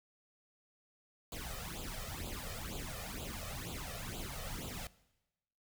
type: noise with flanger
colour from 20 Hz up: pink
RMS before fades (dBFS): -43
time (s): 1.32-4.87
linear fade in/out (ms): 2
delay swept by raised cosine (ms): 0.26 to 1.66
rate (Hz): 2.1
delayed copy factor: +0.85
effects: noise-tail reverb RT60 1.0 s tail -20 dB re dry